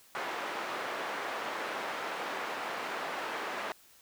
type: band-pass noise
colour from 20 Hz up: white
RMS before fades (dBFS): -37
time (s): 0.15-3.72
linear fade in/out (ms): 0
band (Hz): 390 to 1500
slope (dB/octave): 12
effects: white hiss -60 dBFS RMS until 4.01 s